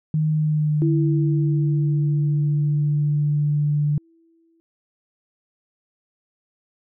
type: tone with pitch glide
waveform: sine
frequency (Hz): 154.9 to 147.56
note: D#3 to D3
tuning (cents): -7 to +9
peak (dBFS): -17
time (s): 0.14-3.98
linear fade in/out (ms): 2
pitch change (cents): -84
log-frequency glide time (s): 0.3-1.09
type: tone with exponential decay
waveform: sine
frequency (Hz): 330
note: E4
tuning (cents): +2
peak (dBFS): -19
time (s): 0.82-4.6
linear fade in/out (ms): 0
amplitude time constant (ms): 820
effects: none

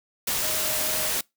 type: tone in noise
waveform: sine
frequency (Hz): 622.3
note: D#5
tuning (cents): 0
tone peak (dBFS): -36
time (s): 0.42-1.1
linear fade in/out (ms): 5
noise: white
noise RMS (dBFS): -26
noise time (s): 0.27-1.21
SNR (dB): -13
effects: noise-tail reverb RT60 0.2 s tail -25 dB re dry

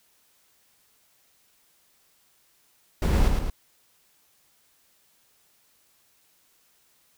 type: noise with echo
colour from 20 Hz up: brown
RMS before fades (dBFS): -21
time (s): 3.02-3.28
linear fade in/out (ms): 2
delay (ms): 110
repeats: 2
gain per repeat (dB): -4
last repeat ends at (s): 3.5
effects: white hiss -64 dBFS RMS until 7.17 s

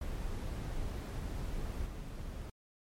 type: noise with level steps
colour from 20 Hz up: brown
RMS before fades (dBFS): -38 / -42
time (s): 0.01-2.5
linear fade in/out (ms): 5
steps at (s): 1.86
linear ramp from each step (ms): 5
effects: MP3 64 kbps

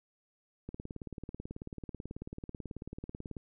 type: click train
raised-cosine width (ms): 3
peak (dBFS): -28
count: 50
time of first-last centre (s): 0.69-3.368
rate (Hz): 18.3
effects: none

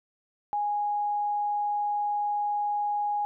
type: tone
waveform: sine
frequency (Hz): 827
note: G#5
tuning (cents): -8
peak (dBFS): -25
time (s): 0.53-3.25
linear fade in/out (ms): 0
effects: none

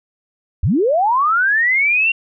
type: linear sweep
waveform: sine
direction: up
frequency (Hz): 55 to 2773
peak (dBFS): -12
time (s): 0.63-2.12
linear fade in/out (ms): 5
effects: none

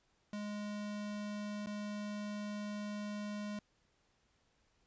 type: tone with dropouts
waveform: square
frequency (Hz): 207.7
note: G#3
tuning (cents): 0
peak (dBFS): -40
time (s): 0.33-3.59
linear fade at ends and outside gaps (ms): 2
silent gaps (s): 1.661-1.67
effects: pink hiss -75 dBFS RMS until 4.86 s + resampled to 16000 Hz

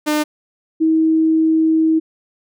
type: tone pair in turn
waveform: sawtooth / sine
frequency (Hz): 301.7 / 319.6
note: D4 / D#4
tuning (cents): +47 / +47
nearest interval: minor second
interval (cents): 100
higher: second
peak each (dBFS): -11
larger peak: neither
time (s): 0.06-0.24 / 0.8-2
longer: second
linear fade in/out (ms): 20
effects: none

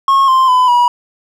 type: tone with pitch steps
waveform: triangle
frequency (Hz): 1088 / 1046.7 / 1007 / 968.7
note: C#6 / C6 / B5 / B5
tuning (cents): -33 / 0 / +33 / -34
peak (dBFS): -5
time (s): 0.08-0.88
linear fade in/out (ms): 2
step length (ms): 200
effects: none

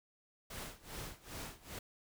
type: noise with tremolo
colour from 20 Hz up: pink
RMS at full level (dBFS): -44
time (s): 0.5-1.79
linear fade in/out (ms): 5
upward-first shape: sine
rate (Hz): 2.5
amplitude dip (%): 90
effects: none

